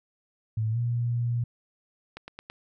sine tone with pitch glide, 110 to 119.26 Hz, A2 to A#2, 0 to +40 cents, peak -24 dBFS, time 0.57-1.44 s, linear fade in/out 5 ms, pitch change +140 cents, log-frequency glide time 0.71-0.78 s
click train, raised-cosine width 0.3 ms, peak -23 dBFS, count 4, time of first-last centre 2.17-2.5 s, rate 9.1 Hz
effects none

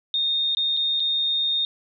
sine tone with dropouts, 3676 Hz, A#7, 25 cents flat, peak -20 dBFS, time 0.14-1.65 s, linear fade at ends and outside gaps 1 ms, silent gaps 0.549-0.57 / 0.767-0.771 / 0.998-1.002 s, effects none

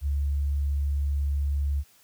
sine tone, 71 Hz, C#2, 42 cents sharp, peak -23 dBFS, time 0.01-1.84 s, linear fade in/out 50 ms, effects white hiss -59 dBFS RMS until 2.03 s

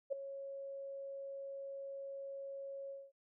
sine tone with ADSR envelope, 550 Hz, C#5, 14 cents flat, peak -31 dBFS, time 0.1-3.12 s, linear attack 25 ms, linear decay 6 ms, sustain -12 dB, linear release 220 ms, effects none

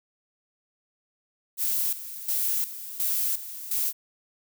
violet noise with tremolo, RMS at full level -26 dBFS, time 1.57-3.93 s, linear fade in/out 50 ms, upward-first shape square, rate 1.4 Hz, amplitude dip 75%, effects none

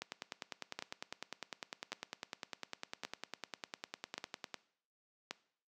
two click trains, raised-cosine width 0.2 ms, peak -22 / -23 dBFS, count 5 / 46, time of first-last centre 0.79-5.31 / 0.02-4.543 s, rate 0.885 / 9.95 Hz, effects noise-tail reverb RT60 0.6 s tail -19 dB re dry + high-pass 200 Hz 12 dB/octave

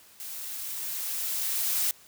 blue noise with level ramp, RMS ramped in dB -39 to -26 dBFS, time 0.2-1.91 s, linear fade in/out 0 ms, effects white hiss -55 dBFS RMS until 2.07 s

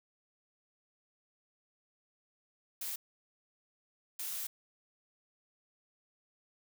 blue noise bursts at uneven times, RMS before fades -39 dBFS, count 2, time 2.81-2.96 / 4.19-4.47 s, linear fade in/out 5 ms, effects none

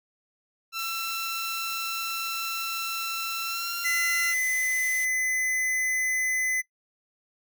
15% pulse tone with pitch glide, 1342 to 1381.3 Hz, E6 to F6, +31 to -19 cents, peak -23 dBFS, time 0.72-4.35 s, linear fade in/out 50 ms, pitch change +50 cents, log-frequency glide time 3.43-3.75 s
blue noise, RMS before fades -39 dBFS, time 0.79-5.05 s, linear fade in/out 0 ms
square tone, 2025 Hz, B6, 43 cents sharp, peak -25 dBFS, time 3.84-6.62 s, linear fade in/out 20 ms
effects noise-tail reverb RT60 0.1 s tail -17 dB re dry

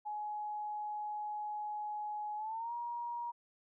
sine tone with pitch glide, 841 to 949.5 Hz, G#5 to A#5, +22 to +32 cents, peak -37 dBFS, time 0.05-3.32 s, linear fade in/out 20 ms, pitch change +210 cents, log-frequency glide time 2.36-2.73 s, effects none

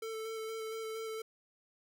square tone with vibrato, 443.6 Hz, A4, 14 cents sharp, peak -39 dBFS, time 0.02-1.22 s, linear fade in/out 5 ms, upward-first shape square, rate 4.3 Hz, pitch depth 13 cents each way, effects none

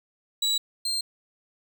35% pulse tone pair in turn, 3911 / 4177 Hz, B7 / C8, -18 / -4 cents, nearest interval minor second, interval 114 cents, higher second, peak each -20 / -24 dBFS, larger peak first, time 0.42-0.58 / 0.85-1.01 s, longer neither, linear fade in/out 5 ms, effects none

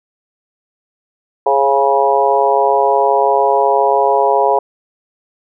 harmonic tone with a mistuned harmonic, 138.59 Hz, C#3, in tune, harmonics 3 / 4 / 5 / 6 / 7, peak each -16 / -16 / -16 / -16 / -16 dBFS, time 1.46-4.59 s, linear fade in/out 5 ms, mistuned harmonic 4, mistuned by -23 cents, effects none

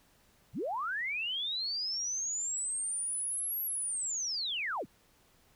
sine linear two-way sweep, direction up then down, 79.3 to 11730 to 79.3 Hz, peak -32 dBFS, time 0.53-4.86 s, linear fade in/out 50 ms, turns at 3.63 s, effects pink hiss -66 dBFS RMS until 5.55 s

